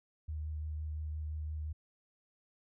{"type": "tone with vibrato", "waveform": "sine", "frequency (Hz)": 76.9, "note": "D#2", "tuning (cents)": -20, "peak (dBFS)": -36, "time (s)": [0.28, 1.73], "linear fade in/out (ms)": 10, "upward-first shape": "sine", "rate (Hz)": 5.8, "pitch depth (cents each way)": 14, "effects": []}